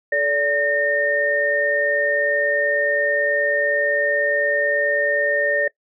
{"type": "tone cluster", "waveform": "sine", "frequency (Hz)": [435.2, 578, 1829], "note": ["A4", "D5", "A#6"], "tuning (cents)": [-19, -28, -33], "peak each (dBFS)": [-28, -20, -19], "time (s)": [0.12, 5.68], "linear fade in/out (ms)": 5, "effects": ["noise-tail reverb RT60 0.1 s tail -22 dB re dry"]}